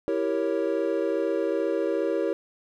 triangle chord, E diminished seventh, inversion none, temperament equal, 329.6 / 392 / 466.2 / 554.4 Hz, E4 / G4 / Bb4 / Db5, 0 / 0 / 0 / 0 cents, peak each -27 dBFS, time 0.08-2.33 s, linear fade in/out 0 ms, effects none

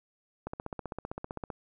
click train, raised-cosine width 1 ms, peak -22 dBFS, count 17, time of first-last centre 0.47-1.502 s, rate 15.5 Hz, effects none

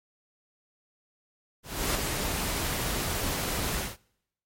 pink noise with ADSR envelope, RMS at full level -26 dBFS, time 1.63-3.97 s, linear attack 320 ms, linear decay 4 ms, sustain -4 dB, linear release 180 ms, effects noise-tail reverb RT60 0.8 s tail -26 dB re dry + MP3 64 kbps

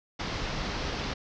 pink low-pass noise, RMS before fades -33 dBFS, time 0.19-1.14 s, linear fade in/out 10 ms, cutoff 5700 Hz, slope 48 dB/octave, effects none

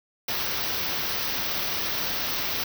white band-stop noise, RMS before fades -28 dBFS, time 0.28-2.64 s, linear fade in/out 5 ms, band 6000 to 14000 Hz, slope 96 dB/octave, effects none

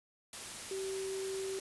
sine tone in noise, 384.7 Hz, G4, 33 cents flat, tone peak -36 dBFS, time 0.71-1.59 s, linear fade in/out 2 ms, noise white, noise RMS -44 dBFS, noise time 0.33-1.6 s, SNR +5 dB, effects resampled to 24000 Hz

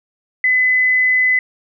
sine tone, 2015 Hz, B6, 34 cents sharp, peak -11 dBFS, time 0.44-1.39 s, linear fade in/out 2 ms, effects none

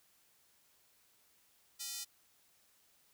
square tone with high-pass filter, 275.3 Hz, C#4, 12 cents flat, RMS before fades -43 dBFS, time 1.79-2.05 s, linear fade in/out 20 ms, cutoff 5200 Hz, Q 1.2, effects white hiss -70 dBFS RMS until 3.13 s

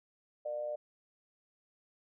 sine tone with amplitude modulation, 599 Hz, D5, 34 cents sharp, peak -32 dBFS, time 0.45-0.76 s, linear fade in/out 10 ms, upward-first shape sine, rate 127 Hz, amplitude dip 55%, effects none

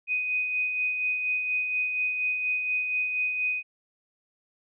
sine tone with tremolo, 2497 Hz, D#7, 6 cents sharp, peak -23 dBFS, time 0.07-3.63 s, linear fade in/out 50 ms, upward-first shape sine, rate 4.2 Hz, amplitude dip 40%, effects none

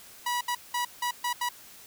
sawtooth tone bursts at uneven times, 972 Hz, B5, 28 cents flat, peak -23 dBFS, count 6, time 0.26-0.41 / 0.48-0.55 / 0.74-0.85 / 1.02-1.11 / 1.24-1.33 / 1.41-1.49 s, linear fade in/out 5 ms, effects white hiss -50 dBFS RMS until 1.86 s

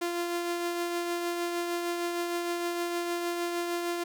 sawtooth tone with tremolo, 346 Hz, F4, 16 cents flat, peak -24 dBFS, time 0.01-4.04 s, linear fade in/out 10 ms, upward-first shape triangle, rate 6.5 Hz, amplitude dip 35%, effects none

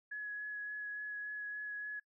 sine tone with vibrato, 1685 Hz, G#6, 25 cents sharp, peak -39 dBFS, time 0.11-2 s, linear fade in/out 10 ms, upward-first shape sine, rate 3.5 Hz, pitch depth 12 cents each way, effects noise-tail reverb RT60 0.1 s tail -24 dB re dry

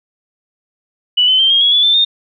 sine tone with pitch steps, 2960 / 3050 / 3143 / 3239 / 3338 / 3440 / 3545 / 3653 Hz, F#7 / G7 / G7 / G#7 / G#7 / A7 / A7 / A#7, 0 / -48 / +4 / -44 / +8 / -40 / +12 / -36 cents, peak -8 dBFS, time 1.17-2.05 s, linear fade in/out 10 ms, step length 110 ms, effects none

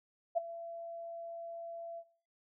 sine tone with ADSR envelope, 674 Hz, E5, 38 cents sharp, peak -25 dBFS, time 0.35-2.04 s, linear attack 25 ms, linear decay 13 ms, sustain -17 dB, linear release 60 ms, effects noise-tail reverb RT60 0.5 s tail -19 dB re dry

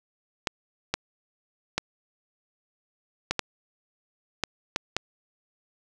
clicks, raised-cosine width 0.2 ms, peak -7 dBFS, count 8, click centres 0.472 / 0.94 / 1.78 / 3.31 / 3.393 / 4.437 / 4.761 / 4.966 s, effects none

